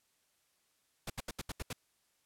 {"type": "noise bursts", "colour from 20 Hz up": "pink", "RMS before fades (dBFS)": -39, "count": 7, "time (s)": [1.07, 1.73], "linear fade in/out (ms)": 5, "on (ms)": 30, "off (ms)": 75, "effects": ["white hiss -75 dBFS RMS until 2.25 s", "low-pass 12000 Hz 12 dB/octave"]}